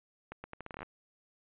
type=accelerating click train; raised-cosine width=0.5 ms; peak=-27 dBFS; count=12; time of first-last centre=0.32-0.83 s; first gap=120 ms; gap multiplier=0.78; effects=resampled to 8000 Hz